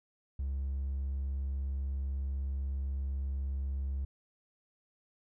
triangle tone, 68.1 Hz, C#2, 30 cents flat, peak -29 dBFS, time 0.39-4.05 s, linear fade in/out 5 ms, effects tanh soft clip ceiling -27 dBFS

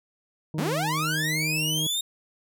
harmonic tone, 155.56 Hz, D#3, in tune, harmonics 1 / 2 / 3 / 4 / 6, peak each -29 / -35 / -42 / -48 / -51 dBFS, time 0.54-1.87 s, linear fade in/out 2 ms
sawtooth linear sweep, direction up, 152.9 to 3729 Hz, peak -22 dBFS, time 0.58-2.01 s, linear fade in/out 5 ms
effects none

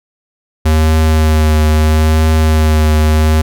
square tone with vibrato, 78 Hz, D#2, 5 cents sharp, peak -8 dBFS, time 0.65-3.42 s, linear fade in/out 10 ms, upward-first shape triangle, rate 0.76 Hz, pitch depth 23 cents each way, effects none

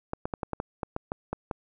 clicks, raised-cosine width 1 ms, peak -16 dBFS, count 11, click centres 0.134 / 0.255 / 0.338 / 0.432 / 0.533 / 0.601 / 0.832 / 0.964 / 1.119 / 1.33 / 1.512 s, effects none

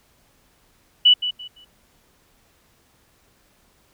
sine tone with echo, 2960 Hz, F#7, in tune, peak -9 dBFS, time 1.05-1.14 s, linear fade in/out 10 ms, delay 170 ms, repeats 3, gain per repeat -12 dB, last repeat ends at 1.65 s, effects pink hiss -60 dBFS RMS until 3.93 s

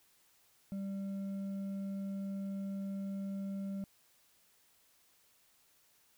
sine tone with hard clipping, 196 Hz, G3, in tune, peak -38 dBFS, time 0.72-3.84 s, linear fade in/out 0 ms, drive 4 dB, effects white hiss -69 dBFS RMS until 6.17 s

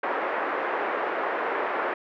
pink band-pass noise, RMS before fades -28 dBFS, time 0.03-1.94 s, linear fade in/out 5 ms, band 390 to 1900 Hz, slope 24 dB/octave, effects none

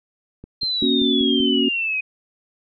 click train, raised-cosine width 3 ms, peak -24 dBFS, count 6, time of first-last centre 0.44-1.403 s, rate 5.19 Hz
sine exponential sweep, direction down, 4178 to 2498 Hz, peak -20 dBFS, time 0.61-2.01 s, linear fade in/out 10 ms
sine chord, F# major, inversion first, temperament equal with one note detuned, 236.3 / 277.2 / 370 Hz, A#3 / C#4 / F#4, +24 / 0 / 0 cents, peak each -21 / -20 / -23 dBFS, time 0.82-1.69 s, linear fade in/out 5 ms
effects none

